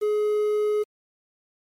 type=tone with quantisation; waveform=triangle; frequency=421.4 Hz; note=G#4; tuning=25 cents sharp; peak=-18 dBFS; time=0.01-0.84 s; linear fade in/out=20 ms; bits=8; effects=MP3 64 kbps